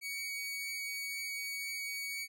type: tone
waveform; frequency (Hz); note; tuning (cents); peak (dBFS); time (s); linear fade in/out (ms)
sawtooth; 2249; C#7; +24; -34; 0.01-2.28; 50
effects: none